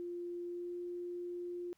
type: tone with pitch glide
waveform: sine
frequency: 349.3 to 351.9 Hz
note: F4 to F4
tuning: 0 to +13 cents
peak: -39 dBFS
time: 0-1.73 s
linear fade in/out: 0 ms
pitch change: +13 cents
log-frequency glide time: 0.44-0.76 s
effects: pink hiss -75 dBFS RMS until 1.77 s